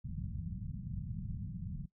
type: low-pass noise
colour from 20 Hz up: white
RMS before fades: -41 dBFS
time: 0.04-1.86 s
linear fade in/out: 10 ms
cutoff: 190 Hz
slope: 48 dB/octave
effects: noise-tail reverb RT60 0.1 s tail -18 dB re dry